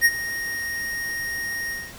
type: tone with ADSR envelope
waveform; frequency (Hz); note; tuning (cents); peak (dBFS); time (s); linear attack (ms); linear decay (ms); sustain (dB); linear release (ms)
square; 1864.7; A#6; 0; -12; 0.01-1.94; 43; 45; -15; 240
effects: pink hiss -42 dBFS RMS until 1.98 s